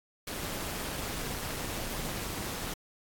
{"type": "noise with amplitude modulation", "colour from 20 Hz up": "pink", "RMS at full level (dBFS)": -34, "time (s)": [0.27, 2.74], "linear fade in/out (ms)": 5, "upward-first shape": "sine", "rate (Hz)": 208, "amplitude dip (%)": 60, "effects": ["AAC 64 kbps"]}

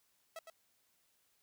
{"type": "tone with echo", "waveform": "sawtooth", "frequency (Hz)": 652, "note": "E5", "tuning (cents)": -19, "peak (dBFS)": -40, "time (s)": [0.36, 0.39], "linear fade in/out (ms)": 2, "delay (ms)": 110, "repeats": 1, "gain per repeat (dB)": -6, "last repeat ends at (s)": 0.5, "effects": ["white hiss -75 dBFS RMS until 1.42 s"]}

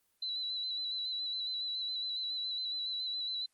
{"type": "tone with vibrato", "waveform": "sine", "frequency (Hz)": 3986, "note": "B7", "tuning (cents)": 15, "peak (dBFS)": -34, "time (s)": [0.22, 3.46], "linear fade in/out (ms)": 5, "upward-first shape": "square", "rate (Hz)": 7.2, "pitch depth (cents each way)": 27, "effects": ["white hiss -75 dBFS RMS until 3.53 s", "Opus 24 kbps"]}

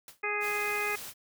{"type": "noise with exponential decay", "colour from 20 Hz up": "white", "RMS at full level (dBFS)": -43, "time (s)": [0.08, 0.22], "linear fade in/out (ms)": 1, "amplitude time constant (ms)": 29}
{"type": "harmonic tone", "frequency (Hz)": 415.3, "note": "G#4", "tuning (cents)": 0, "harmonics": [1, 2, 3, 4, 5, 6], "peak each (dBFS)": [-36, -39, -37, -38, -34, -34], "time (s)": [0.23, 0.96], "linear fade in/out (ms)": 10}
{"type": "noise", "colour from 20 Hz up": "white", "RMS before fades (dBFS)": -42, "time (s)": [0.4, 1.14], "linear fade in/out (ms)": 50}
{"effects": []}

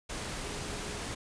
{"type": "tone in noise", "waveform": "sine", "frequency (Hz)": 415.3, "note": "G#4", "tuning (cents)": 0, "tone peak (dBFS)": -46, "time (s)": [0.44, 1.01], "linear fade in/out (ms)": 10, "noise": "pink", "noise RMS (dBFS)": -38, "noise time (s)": [0.09, 1.15], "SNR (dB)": -11, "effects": ["resampled to 22050 Hz"]}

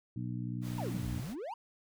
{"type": "harmonic tone", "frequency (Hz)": 60.8, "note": "B1", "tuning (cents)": -26, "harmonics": [2, 3, 4, 5], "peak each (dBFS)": [-37, -41, -43, -45], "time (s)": [0.16, 1.21], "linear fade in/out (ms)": 5}
{"type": "noise", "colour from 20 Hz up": "pink", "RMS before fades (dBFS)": -49, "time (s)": [0.61, 1.36], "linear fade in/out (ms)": 50}
{"type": "exponential two-way sweep", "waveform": "triangle", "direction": "down then up", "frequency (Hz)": [1000, 51.91, 1000], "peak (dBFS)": -36, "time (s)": [0.78, 1.54], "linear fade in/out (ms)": 5, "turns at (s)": 1.09}
{"effects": []}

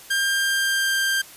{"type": "tone with pitch glide", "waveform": "sawtooth", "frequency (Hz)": [1597, 1584.1], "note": ["G6", "G6"], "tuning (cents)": [32, 18], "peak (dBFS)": -16, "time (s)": [0.1, 1.22], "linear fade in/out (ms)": 10, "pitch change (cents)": -14, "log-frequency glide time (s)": [0.27, 0.99], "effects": ["white hiss -44 dBFS RMS until 1.36 s", "resampled to 32000 Hz"]}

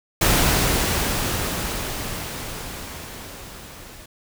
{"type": "noise with level ramp", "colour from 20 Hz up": "pink", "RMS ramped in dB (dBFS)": [-17, -42], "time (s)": [0.21, 4.06], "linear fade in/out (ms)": 5, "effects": []}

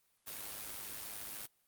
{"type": "noise with amplitude modulation", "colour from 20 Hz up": "white", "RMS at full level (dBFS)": -42, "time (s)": [0.26, 1.47], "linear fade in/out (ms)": 20, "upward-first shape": "sine", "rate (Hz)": 104, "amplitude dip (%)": 55, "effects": ["white hiss -75 dBFS RMS until 1.67 s", "Opus 32 kbps"]}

